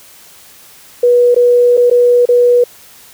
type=tone with dropouts; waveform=sine; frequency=486.5 Hz; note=B4; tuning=26 cents flat; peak=-5 dBFS; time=1.03-2.64 s; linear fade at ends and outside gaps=5 ms; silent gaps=1.346-1.362 / 1.77-1.775 / 1.9-1.911 / 2.255-2.288 s; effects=white hiss -40 dBFS RMS until 3.13 s